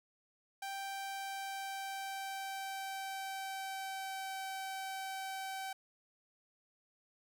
sawtooth tone with pitch glide, 784 to 769.6 Hz, G5 to G5, 0 to -32 cents, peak -36 dBFS, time 0.62-5.73 s, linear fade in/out 5 ms, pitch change -32 cents, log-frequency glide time 0.76-4.41 s, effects none

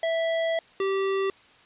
square tone pair in turn, 658 / 388.7 Hz, E5 / G4, -3 / -15 cents, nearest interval major sixth, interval 912 cents, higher first, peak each -24 dBFS, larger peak neither, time 0.03-0.59 / 0.8-1.3 s, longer first, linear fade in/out 2 ms, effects white hiss -55 dBFS RMS until 1.65 s + resampled to 8000 Hz

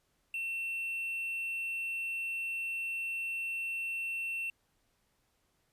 triangle tone, 2700 Hz, E7, 41 cents sharp, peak -32 dBFS, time 0.34-4.5 s, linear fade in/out 2 ms, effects pink hiss -75 dBFS RMS until 5.72 s + resampled to 32000 Hz

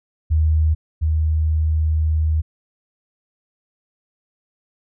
sine tone pair in turn, 78.3 / 78.3 Hz, D#2 / D#2, +11 / +11 cents, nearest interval unison, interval 0 cents, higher neither, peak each -13 / -15 dBFS, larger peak first, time 0.3-0.75 / 1.01-2.42 s, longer second, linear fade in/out 20 ms, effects none

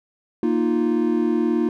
triangle chord, Bb suspended fourth, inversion none, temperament just, 233.1 / 310.8 / 349.6 Hz, Bb3 / Eb4 / F4, 0 / -2 / +2 cents, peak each -20 dBFS, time 0.43-1.69 s, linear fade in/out 2 ms, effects none

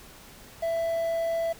triangle tone with quantisation, 664 Hz, E5, 12 cents sharp, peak -23 dBFS, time 0.62-1.53 s, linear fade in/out 10 ms, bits 8, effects pink hiss -49 dBFS RMS until 1.59 s

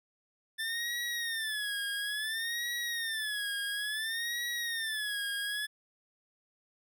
25% pulse tone with vibrato, 1767 Hz, A6, 7 cents sharp, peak -29 dBFS, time 0.58-5.67 s, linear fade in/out 20 ms, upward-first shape sine, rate 0.58 Hz, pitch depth 140 cents each way, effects none

